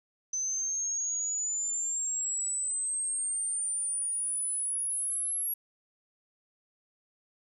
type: exponential sweep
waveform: sine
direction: up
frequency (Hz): 6100 to 11350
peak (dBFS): -29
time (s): 0.33-5.54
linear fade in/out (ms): 5
effects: none